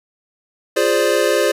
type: chord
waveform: square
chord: D half-diminished seventh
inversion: first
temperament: equal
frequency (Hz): 349.2 / 415.3 / 523.3 / 587.3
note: F4 / Ab4 / C5 / D5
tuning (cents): 0 / 0 / 0 / 0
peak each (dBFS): -22 / -20 / -19 / -20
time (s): 0.76-1.52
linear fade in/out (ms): 10
effects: resampled to 32000 Hz